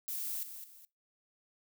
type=noise with echo; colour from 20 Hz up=violet; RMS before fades=-38 dBFS; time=0.08-0.43 s; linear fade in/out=0 ms; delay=210 ms; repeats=2; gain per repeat=-9 dB; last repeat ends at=0.85 s; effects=noise-tail reverb RT60 0.2 s tail -20 dB re dry